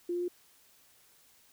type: tone with pitch steps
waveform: sine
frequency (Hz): 349.2 / 351.8 / 354.5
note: F4 / F4 / F4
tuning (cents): 0 / +13 / +26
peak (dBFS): -30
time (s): 0.09-0.282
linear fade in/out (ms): 5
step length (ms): 64
effects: white hiss -63 dBFS RMS until 1.52 s